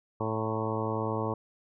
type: harmonic tone with a mistuned harmonic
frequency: 110 Hz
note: A2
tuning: in tune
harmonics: 1 / 2 / 3 / 4 / 5 / 6 / 7 / 8 / 9 / 10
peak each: -34 / -37 / -37 / -35 / -37 / -42 / -42 / -38 / -40 / -39 dBFS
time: 0.2-1.34 s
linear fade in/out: 5 ms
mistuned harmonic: 8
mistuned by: +34 cents
effects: none